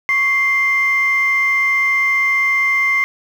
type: tone pair together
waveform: sine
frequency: 1108.7 / 2095 Hz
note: C#6 / C7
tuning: 0 / +2 cents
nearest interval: major seventh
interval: 1102 cents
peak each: -21 / -12 dBFS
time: 0.09-3.04 s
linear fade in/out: 0 ms
effects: tanh soft clip ceiling -8 dBFS + 7-bit